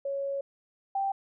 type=tone pair in turn; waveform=sine; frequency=554.4 / 784 Hz; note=C#5 / G5; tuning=0 / 0 cents; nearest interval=tritone; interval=600 cents; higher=second; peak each=-29 / -26 dBFS; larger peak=second; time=0.05-0.41 / 0.95-1.12 s; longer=first; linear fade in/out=5 ms; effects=none